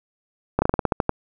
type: slowing click train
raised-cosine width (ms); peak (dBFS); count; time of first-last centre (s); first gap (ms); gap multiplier
1; -4; 10; 0.59-1.094; 30; 1.15
effects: none